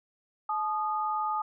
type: tone pair together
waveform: sine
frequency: 860 / 1231.4 Hz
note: A5 / D#6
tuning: -40 / -18 cents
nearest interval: tritone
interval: 622 cents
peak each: -30 / -30 dBFS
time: 0.49-1.42 s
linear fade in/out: 5 ms
effects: none